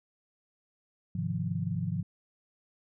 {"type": "chord", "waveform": "sine", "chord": "F minor seventh", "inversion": "first", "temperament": "equal", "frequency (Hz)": [103.83, 130.81, 155.56, 174.61], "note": ["Ab2", "C3", "Eb3", "F3"], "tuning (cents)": [0, 0, 0, 0], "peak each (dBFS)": [-35, -37, -35, -33], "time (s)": [1.15, 2.03], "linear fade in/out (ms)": 5, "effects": []}